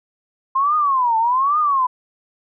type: tone with vibrato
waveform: sine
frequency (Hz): 1046.5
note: C6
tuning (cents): 0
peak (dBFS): -14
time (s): 0.55-1.87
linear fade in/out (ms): 10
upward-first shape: triangle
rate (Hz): 1.2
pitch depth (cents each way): 300
effects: none